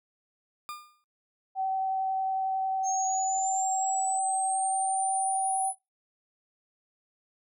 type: tone with exponential decay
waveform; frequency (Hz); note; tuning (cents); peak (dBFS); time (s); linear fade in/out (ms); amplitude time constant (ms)
40% pulse; 1207; D6; +47; -33; 0.69-1.04; 0; 74
type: tone with vibrato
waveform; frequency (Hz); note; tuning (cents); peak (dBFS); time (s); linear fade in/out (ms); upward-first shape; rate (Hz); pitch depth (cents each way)
sine; 765; G5; -42; -26; 1.55-5.73; 50; triangle; 11; 9
type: linear sweep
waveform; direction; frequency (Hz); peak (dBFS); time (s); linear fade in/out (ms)
sine; up; 6400 to 10000; -31; 2.83-5.75; 50
effects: noise-tail reverb RT60 0.2 s tail -20 dB re dry